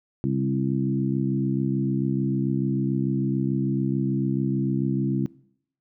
harmonic tone with a mistuned harmonic, 66.8 Hz, C2, 36 cents sharp, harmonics 2 / 3 / 4 / 5, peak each -25 / -27 / -28 / -29 dBFS, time 0.24-5.26 s, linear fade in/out 0 ms, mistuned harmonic 2, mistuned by +28 cents, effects noise-tail reverb RT60 0.7 s tail -22 dB re dry

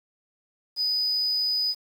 sine tone, 4978 Hz, D#8, in tune, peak -21 dBFS, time 0.76-1.75 s, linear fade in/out 50 ms, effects tanh soft clip ceiling -19 dBFS + 8-bit

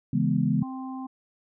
sine chord, C# minor seventh, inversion none, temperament equal, 138.59 / 164.81 / 207.7 / 246.9 Hz, C#3 / E3 / G#3 / B3, 0 / 0 / 0 / 0 cents, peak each -27 / -26 / -26 / -27 dBFS, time 0.13-0.63 s, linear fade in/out 5 ms
harmonic tone, 261.6 Hz, C4, in tune, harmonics 1 / 3 / 4, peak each -33 / -41 / -43 dBFS, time 0.62-1.07 s, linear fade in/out 10 ms
effects none

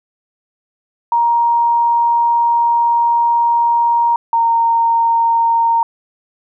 sine tone pair in turn, 939 / 923.4 Hz, A#5 / A#5, +12 / -17 cents, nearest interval unison, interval 29 cents, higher first, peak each -10 dBFS, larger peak neither, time 1.12-4.16 / 4.33-5.83 s, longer first, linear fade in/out 2 ms, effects none

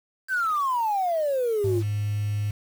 sine exponential sweep, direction down, 1589 to 329.6 Hz, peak -21 dBFS, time 0.28-1.83 s, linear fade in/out 50 ms
sine tone, 103.83 Hz, G#2, in tune, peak -23 dBFS, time 1.64-2.51 s, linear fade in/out 5 ms
effects tanh soft clip ceiling -14 dBFS + 7-bit

